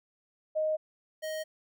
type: tone pair in turn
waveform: sine / square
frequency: 622.3 / 625.9 Hz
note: D#5 / D#5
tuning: 0 / +10 cents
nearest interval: unison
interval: 10 cents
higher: second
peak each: -26 / -34 dBFS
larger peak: first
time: 0.55-0.77 / 1.22-1.44 s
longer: neither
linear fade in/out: 20 ms
effects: none